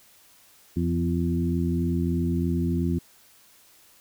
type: harmonic tone with a mistuned harmonic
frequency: 85.5 Hz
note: F2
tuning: 36 cents flat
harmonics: 1 / 2 / 3 / 4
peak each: -27 / -26 / -28 / -31 dBFS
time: 0.76-2.99 s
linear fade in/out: 10 ms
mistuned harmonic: 3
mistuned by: -16 cents
effects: white hiss -56 dBFS RMS until 4 s